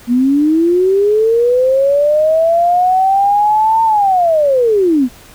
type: linear two-way sweep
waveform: sine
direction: up then down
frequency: 234.5 to 906 to 234.5 Hz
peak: -8 dBFS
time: 0.07-5.09 s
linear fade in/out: 50 ms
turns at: 3.84 s
effects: pink hiss -40 dBFS RMS until 5.34 s

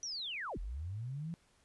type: linear two-way sweep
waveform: sine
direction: down then up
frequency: 5950 to 36.71 to 172.6 Hz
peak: -38 dBFS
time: 0.03-1.34 s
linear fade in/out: 0 ms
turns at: 0.58 s
effects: pink hiss -70 dBFS RMS until 1.64 s + resampled to 24000 Hz

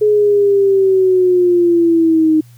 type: linear sweep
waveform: sine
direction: down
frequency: 424.6 to 309.8 Hz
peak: -8 dBFS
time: 0.01-2.41 s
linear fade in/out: 10 ms
effects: added 120 Hz sine -39 dBFS peak until 2.57 s + white hiss -52 dBFS RMS until 2.57 s

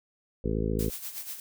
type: harmonic tone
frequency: 54.3 Hz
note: A1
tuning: 22 cents flat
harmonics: 1 / 2 / 3 / 4 / 5 / 6 / 7 / 8 / 9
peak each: -31 / -34 / -34 / -34 / -37 / -39 / -36 / -35 / -38 dBFS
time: 0.44-0.9 s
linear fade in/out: 5 ms
type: noise with tremolo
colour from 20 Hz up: blue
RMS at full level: -36 dBFS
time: 0.79-1.4 s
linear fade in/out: 2 ms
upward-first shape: sine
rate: 8.2 Hz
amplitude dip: 65%
effects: none

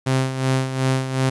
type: tone with tremolo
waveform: sawtooth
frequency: 131.6 Hz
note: C3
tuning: 10 cents sharp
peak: -12 dBFS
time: 0.06-1.3 s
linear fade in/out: 10 ms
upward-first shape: sine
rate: 2.7 Hz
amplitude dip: 65%
effects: resampled to 24000 Hz + 9-bit

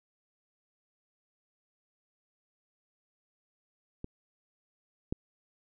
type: clicks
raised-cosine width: 3 ms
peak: -25 / -18 dBFS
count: 2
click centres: 4.044 / 5.125 s
effects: none

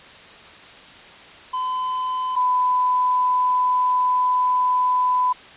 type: tone pair in turn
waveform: triangle / sine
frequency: 1016 / 1001.4 Hz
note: B5 / B5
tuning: +49 / +24 cents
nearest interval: unison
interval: 25 cents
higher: first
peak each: -20 / -16 dBFS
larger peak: second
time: 1.53-2.36 / 2.36-5.33 s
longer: second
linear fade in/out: 10 ms
effects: white hiss -43 dBFS RMS until 5.56 s + resampled to 8000 Hz

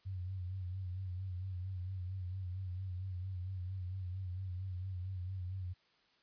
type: tone with vibrato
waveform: sine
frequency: 92.5 Hz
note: F#2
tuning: in tune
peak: -38 dBFS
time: 0.05-5.74 s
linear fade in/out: 20 ms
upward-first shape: sine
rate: 4.4 Hz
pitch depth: 64 cents each way
effects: white hiss -71 dBFS RMS until 6.22 s + resampled to 11025 Hz

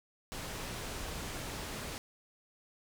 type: low-pass noise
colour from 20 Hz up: pink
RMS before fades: -41 dBFS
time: 0.32-1.98 s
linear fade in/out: 0 ms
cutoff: 11000 Hz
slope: 12 dB/octave
effects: none

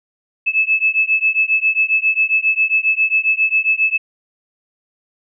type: beating tone pair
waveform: sine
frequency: 2604 / 2611.4 Hz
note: E7 / E7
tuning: -22 / -17 cents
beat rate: 7.4 Hz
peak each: -16 dBFS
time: 0.46-3.98 s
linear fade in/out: 20 ms
effects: none

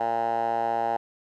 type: tone with band-pass filter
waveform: 10% pulse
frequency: 115.5 Hz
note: A#2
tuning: 16 cents flat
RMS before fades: -26 dBFS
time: 0-0.97 s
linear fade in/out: 5 ms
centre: 810 Hz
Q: 5.4
effects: none

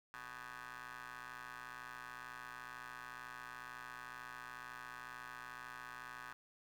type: ring-modulated tone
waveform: 15% pulse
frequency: 122.1 Hz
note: B2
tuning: 19 cents flat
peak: -39 dBFS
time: 0.14-6.33 s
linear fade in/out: 0 ms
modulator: 1370 Hz
effects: none

